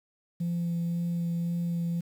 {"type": "tone with vibrato", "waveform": "sine", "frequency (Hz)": 170.9, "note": "F3", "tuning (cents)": -37, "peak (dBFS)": -25, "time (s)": [0.4, 2.01], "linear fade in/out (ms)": 10, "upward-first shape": "sine", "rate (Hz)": 1.9, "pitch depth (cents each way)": 11, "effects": ["tanh soft clip ceiling -25 dBFS", "9-bit"]}